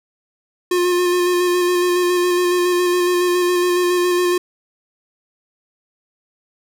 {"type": "tone with vibrato", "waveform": "square", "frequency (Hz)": 356.1, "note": "F4", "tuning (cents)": 34, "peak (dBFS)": -15, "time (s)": [0.71, 4.38], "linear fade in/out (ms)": 5, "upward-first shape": "square", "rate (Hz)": 7.2, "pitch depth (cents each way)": 16, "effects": []}